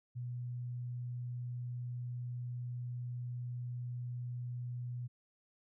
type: tone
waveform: sine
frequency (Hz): 122.5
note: B2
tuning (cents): -14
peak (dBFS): -38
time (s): 0.15-5.08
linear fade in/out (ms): 20
effects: none